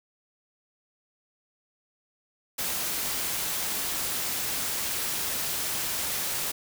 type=noise; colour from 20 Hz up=white; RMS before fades=-30 dBFS; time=2.58-6.52 s; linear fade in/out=10 ms; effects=none